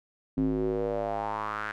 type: tone with band-pass filter sweep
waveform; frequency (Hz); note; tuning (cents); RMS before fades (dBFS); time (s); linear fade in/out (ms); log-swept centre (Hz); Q
square; 53; G#1; +36; -30; 0.37-1.72; 5; 250 to 1600; 4.3
effects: none